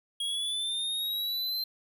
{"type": "linear sweep", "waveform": "square", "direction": "up", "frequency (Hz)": [3288, 4129], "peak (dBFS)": -30, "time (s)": [0.2, 1.64], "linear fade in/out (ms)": 5, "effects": []}